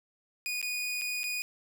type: tone with dropouts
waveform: sawtooth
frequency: 2467 Hz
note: D#7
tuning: 15 cents flat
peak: -28 dBFS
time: 0.46-1.42 s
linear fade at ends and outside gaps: 0 ms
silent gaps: 0.615-0.627 / 1.013-1.018 / 1.233-1.24 s
effects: none